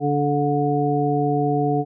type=harmonic tone; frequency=145.1 Hz; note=D3; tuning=21 cents flat; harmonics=1 / 2 / 3 / 5; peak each=-23 / -23 / -23 / -23 dBFS; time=0-1.85 s; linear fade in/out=50 ms; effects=none